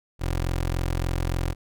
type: tone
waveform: 20% pulse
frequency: 43.46 Hz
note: F1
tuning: 8 cents flat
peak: -19 dBFS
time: 0.19-1.55 s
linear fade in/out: 50 ms
effects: none

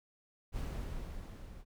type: noise with level ramp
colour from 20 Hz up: brown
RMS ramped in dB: -36 to -50 dBFS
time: 0.52-1.65 s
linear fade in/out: 50 ms
effects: none

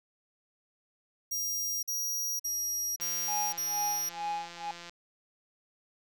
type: tone bursts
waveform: sawtooth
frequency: 5700 Hz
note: F8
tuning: 34 cents sharp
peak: -28 dBFS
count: 5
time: 1.31-4.094 s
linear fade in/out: 10 ms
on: 520 ms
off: 46 ms
type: click train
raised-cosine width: 0.2 ms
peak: -28 dBFS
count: 327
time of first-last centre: 3-4.895 s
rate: 172 Hz
type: tone with tremolo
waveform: triangle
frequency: 830 Hz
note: G#5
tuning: 1 cent flat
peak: -28 dBFS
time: 3.28-4.71 s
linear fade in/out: 2 ms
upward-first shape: sine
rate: 2.2 Hz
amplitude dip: 100%
effects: none

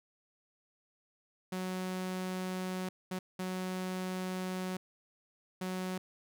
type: tone bursts at uneven times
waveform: sawtooth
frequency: 185 Hz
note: F#3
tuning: in tune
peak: -31 dBFS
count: 4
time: 1.52-2.89 / 3.11-3.19 / 3.39-4.77 / 5.61-5.98 s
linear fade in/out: 5 ms
effects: none

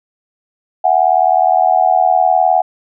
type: tone with amplitude modulation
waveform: sine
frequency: 740 Hz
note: F#5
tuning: in tune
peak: -4 dBFS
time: 0.84-2.62 s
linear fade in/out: 10 ms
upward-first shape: sine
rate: 79.5 Hz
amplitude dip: 100%
effects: none

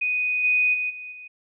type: tone with level steps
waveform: sine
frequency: 2489 Hz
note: D#7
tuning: in tune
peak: -21 / -17 / -23 / -34 / -38 dBFS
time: 0.01-1.28 s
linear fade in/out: 10 ms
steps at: 0.43 / 0.73 / 0.89 / 1.11 s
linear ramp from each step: 20 ms
effects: none

